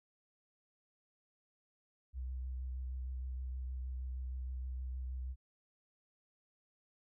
sine tone with vibrato, 63.8 Hz, C2, 43 cents flat, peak -38 dBFS, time 2.13-5.36 s, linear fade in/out 50 ms, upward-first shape triangle, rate 6.4 Hz, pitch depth 25 cents each way, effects none

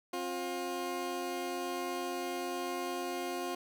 20% pulse tone pair together, 265.9 / 354.9 Hz, C4 / F4, +28 / +28 cents, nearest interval perfect fourth, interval 500 cents, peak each -36 / -31 dBFS, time 0.13-3.55 s, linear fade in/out 5 ms, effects none

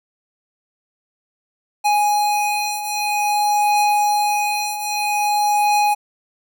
square beating tone pair, 830.6 / 831.11 Hz, G#5 / G#5, 0 / +1 cents, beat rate 0.51 Hz, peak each -23 / -18 dBFS, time 1.84-5.95 s, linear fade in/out 20 ms, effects none

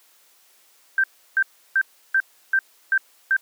sine tone bursts, 1566 Hz, G6, 2 cents flat, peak -15 dBFS, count 7, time 0.98-3.366 s, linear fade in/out 2 ms, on 58 ms, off 330 ms, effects white hiss -57 dBFS RMS until 3.41 s + high-pass 400 Hz 12 dB/octave

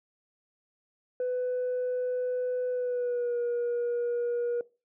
sine tone with pitch glide, 500 to 478.8 Hz, B4 to A#4, +21 to +46 cents, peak -25 dBFS, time 1.2-4.61 s, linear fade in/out 2 ms, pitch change -75 cents, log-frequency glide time 2.7-3.38 s, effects noise-tail reverb RT60 0.3 s tail -21 dB re dry + tanh soft clip ceiling -25 dBFS

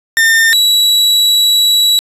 40% pulse tone pair in turn, 1809 / 3911 Hz, A6 / B7, +48 / -18 cents, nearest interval octave + minor second, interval 1334 cents, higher second, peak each -6 dBFS, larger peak neither, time 0.17-0.53 / 0.53-1.99 s, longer second, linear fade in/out 0 ms, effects resampled to 32000 Hz + 7-bit

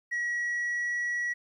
sine tone with pitch glide, 1916 to 1928.2 Hz, A#6 to B6, +47 to -42 cents, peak -25 dBFS, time 0.11-1.34 s, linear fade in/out 20 ms, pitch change +11 cents, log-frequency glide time 0.25-0.94 s, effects tanh soft clip ceiling -27 dBFS + 11-bit

